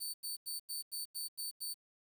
15% pulse tone bursts, 4538 Hz, C#8, 40 cents sharp, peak -32 dBFS, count 8, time 0-1.743 s, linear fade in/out 20 ms, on 140 ms, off 89 ms, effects 11-bit

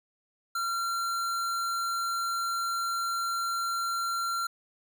square tone, 1370 Hz, F6, 34 cents flat, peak -29 dBFS, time 0.55-4.47 s, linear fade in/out 5 ms, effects none

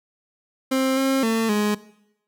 30% pulse tone with pitch steps, 263.8 / 268 / 225.2 / 209 Hz, C4 / C4 / A3 / G#3, +14 / +42 / +40 / +11 cents, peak -16 dBFS, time 0.71-1.75 s, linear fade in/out 10 ms, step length 260 ms, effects noise-tail reverb RT60 0.8 s tail -19 dB re dry

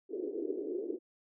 white band-pass noise, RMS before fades -37 dBFS, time 0.09-0.99 s, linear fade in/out 50 ms, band 320 to 420 Hz, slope 48 dB/octave, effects none

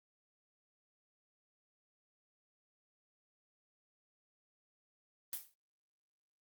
blue noise with exponential decay, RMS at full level -37 dBFS, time 5.33-5.54 s, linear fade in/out 1 ms, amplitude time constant 44 ms, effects Opus 24 kbps

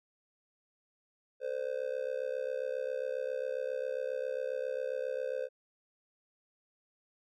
triangle tone with amplitude modulation, 515 Hz, C5, 28 cents flat, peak -27 dBFS, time 1.4-5.49 s, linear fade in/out 50 ms, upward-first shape sine, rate 67.4 Hz, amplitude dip 95%, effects none

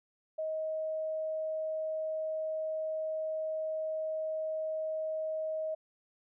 sine tone, 630 Hz, D#5, 21 cents sharp, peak -32 dBFS, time 0.38-5.75 s, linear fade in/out 10 ms, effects none

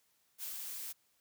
blue noise with ADSR envelope, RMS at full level -41 dBFS, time 0.38-0.93 s, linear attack 51 ms, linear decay 88 ms, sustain -2 dB, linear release 16 ms, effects white hiss -74 dBFS RMS until 1.2 s + high-pass 60 Hz 12 dB/octave

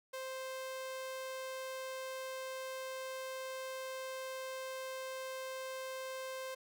sawtooth tone, 523.3 Hz, C5, in tune, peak -37 dBFS, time 0.13-6.55 s, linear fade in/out 10 ms, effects none

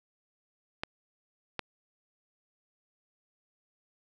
clicks, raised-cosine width 0.3 ms, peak -16 dBFS, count 2, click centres 0.835 / 1.593 s, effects none

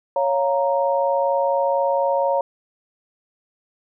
sine chord, Bb minor, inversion first, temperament equal, 554.4 / 698.5 / 932.3 Hz, Db5 / F5 / Bb5, 0 / 0 / 0 cents, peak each -19 / -25 / -22 dBFS, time 0.16-2.41 s, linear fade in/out 2 ms, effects none

